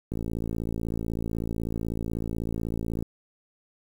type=click train; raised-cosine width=3 ms; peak=-18 dBFS; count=164; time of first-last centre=0.12-3.026 s; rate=56.1 Hz; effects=8-bit